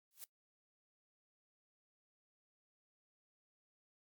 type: noise with exponential growth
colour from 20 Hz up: blue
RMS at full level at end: -45 dBFS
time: 0.11-0.24 s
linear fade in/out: 0 ms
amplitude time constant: 28 ms
effects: noise-tail reverb RT60 0.1 s tail -21 dB re dry + Opus 48 kbps